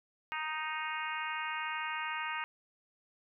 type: harmonic tone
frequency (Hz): 311.1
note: D#4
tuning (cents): 0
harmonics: 3 / 4 / 5 / 6 / 7 / 8 / 9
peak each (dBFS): -40 / -41 / -42 / -43 / -43 / -44 / -45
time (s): 0.32-2.44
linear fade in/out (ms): 0
effects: none